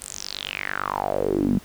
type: tone with band-pass filter sweep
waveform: sawtooth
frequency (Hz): 49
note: G1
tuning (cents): 0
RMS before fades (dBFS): -26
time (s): 0.01-1.59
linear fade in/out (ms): 10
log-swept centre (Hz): 9400 to 200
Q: 6
effects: pink hiss -48 dBFS RMS until 1.64 s